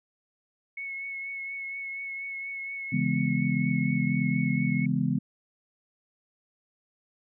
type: tone with vibrato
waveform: sine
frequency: 2197 Hz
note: C#7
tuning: 16 cents flat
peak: -33 dBFS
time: 0.77-4.86 s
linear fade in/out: 5 ms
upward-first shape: triangle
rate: 4.2 Hz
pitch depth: 22 cents each way
type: chord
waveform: sine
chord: C# minor seventh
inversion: none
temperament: just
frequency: 138.59 / 166.31 / 207.9 / 249.5 Hz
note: C#3 / E3 / G#3 / B3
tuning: 0 / +16 / +2 / +18 cents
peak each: -29 dBFS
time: 2.92-5.19 s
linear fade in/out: 10 ms
effects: none